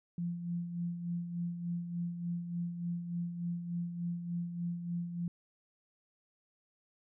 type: tone with tremolo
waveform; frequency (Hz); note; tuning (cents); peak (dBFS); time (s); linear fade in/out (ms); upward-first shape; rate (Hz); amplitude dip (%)
sine; 172.7; F3; -19; -32; 0.18-5.28; 2; sine; 3.4; 55
effects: none